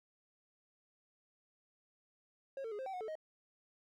triangle tone with pitch steps, 543 / 450.8 / 414.9 / 526 / 769 / 729 / 438.1 / 626 Hz, C#5 / A4 / G#4 / C5 / G5 / F#5 / A4 / D#5, -36 / +42 / -2 / +9 / -33 / -26 / -7 / +10 cents, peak -38 dBFS, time 2.57-3.154 s, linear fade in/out 2 ms, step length 73 ms, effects none

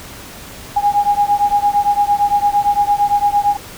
sine beating tone pair, 815 / 823.8 Hz, G#5 / G#5, -33 / -14 cents, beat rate 8.8 Hz, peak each -14 / -15 dBFS, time 0.76-3.57 s, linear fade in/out 10 ms, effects pink hiss -34 dBFS RMS until 3.77 s

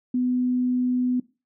sine tone, 250 Hz, B3, 21 cents sharp, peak -20 dBFS, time 0.14-1.2 s, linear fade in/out 5 ms, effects noise-tail reverb RT60 0.3 s tail -20 dB re dry

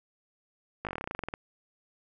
slowing click train, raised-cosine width 0.5 ms, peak -19 dBFS, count 16, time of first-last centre 0.85-1.339 s, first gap 18 ms, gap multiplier 1.08, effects none

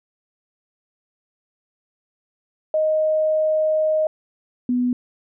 sine tone pair in turn, 623 / 247.2 Hz, D#5 / B3, +2 / +2 cents, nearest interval octave + major third, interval 1600 cents, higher first, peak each -16 / -17 dBFS, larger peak first, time 2.74-4.07 / 4.69-4.93 s, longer first, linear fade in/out 2 ms, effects none

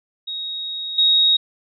sine tone with level steps, 3770 Hz, A#7, 19 cents sharp, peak -25 / -12 dBFS, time 0.27-1.37 s, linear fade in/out 10 ms, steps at 0.98 s, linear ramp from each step 5 ms, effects none

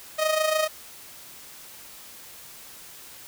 sawtooth tone with amplitude modulation, 624 Hz, D#5, 5 cents sharp, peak -15 dBFS, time 0.18-0.68 s, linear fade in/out 20 ms, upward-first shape sine, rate 26.8 Hz, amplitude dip 60%, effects white hiss -45 dBFS RMS until 3.27 s

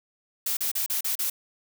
blue noise bursts, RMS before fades -27 dBFS, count 6, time 0.46-1.3 s, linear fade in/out 5 ms, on 110 ms, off 36 ms, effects none

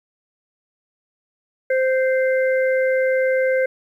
harmonic tone, 521 Hz, C5, 7 cents flat, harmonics 1 / 3 / 4, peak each -16 / -26 / -28 dBFS, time 1.7-3.66 s, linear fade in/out 5 ms, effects 9-bit

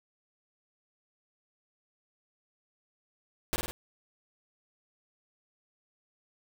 pink noise with echo, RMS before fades -30 dBFS, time 3.53-3.56 s, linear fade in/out 0 ms, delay 50 ms, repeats 3, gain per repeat -4 dB, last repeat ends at 3.71 s, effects none

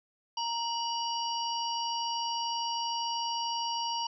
harmonic tone with a mistuned harmonic, 933 Hz, A#5, 1 cent sharp, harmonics 1 / 3 / 5 / 6, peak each -32 / -37 / -39 / -40 dBFS, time 0.37-4.07 s, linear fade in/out 5 ms, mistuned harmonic 3, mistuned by +78 cents, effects none

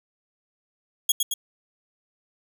15% pulse tone with echo, 3322 Hz, G#7, in tune, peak -9 dBFS, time 1.09-1.12 s, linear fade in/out 5 ms, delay 110 ms, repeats 2, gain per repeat -4 dB, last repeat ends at 1.34 s, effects none

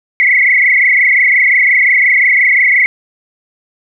sine tone with frequency modulation, 2093 Hz, C7, in tune, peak -6 dBFS, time 0.2-2.86 s, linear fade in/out 0 ms, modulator 25.7 Hz, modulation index 5.2, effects none

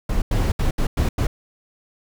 brown noise bursts at uneven times, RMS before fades -19 dBFS, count 6, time 0.09-0.22 / 0.31-0.52 / 0.59-0.71 / 0.78-0.87 / 0.97-1.09 / 1.18-1.27 s, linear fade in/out 5 ms, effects none

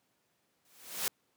white noise with exponential growth, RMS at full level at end -30 dBFS, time 0.65-1.08 s, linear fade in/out 1 ms, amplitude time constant 93 ms, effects pink hiss -75 dBFS RMS until 1.36 s + high-pass 150 Hz 12 dB/octave

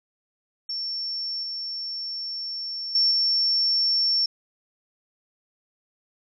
sine tone with level steps, 5440 Hz, F8, 46 cents flat, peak -27 / -29 / -17 / -19 dBFS, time 0.69-4.26 s, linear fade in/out 5 ms, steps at 1.43 / 2.95 / 3.11 s, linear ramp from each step 2 ms, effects none

